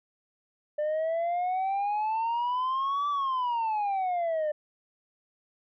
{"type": "exponential two-way sweep", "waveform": "sine", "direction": "up then down", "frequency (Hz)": [595, 1167, 595], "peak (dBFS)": -23, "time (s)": [0.78, 4.52], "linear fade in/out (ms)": 10, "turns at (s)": 3.09, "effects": ["tanh soft clip ceiling -25 dBFS"]}